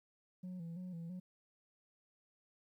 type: tone with vibrato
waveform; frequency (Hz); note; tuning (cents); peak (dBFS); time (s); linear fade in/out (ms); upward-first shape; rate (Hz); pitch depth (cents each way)
sine; 174.61; F3; 0; -40; 0.43-1.2; 10; square; 3; 75
effects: tanh soft clip ceiling -42 dBFS + 13-bit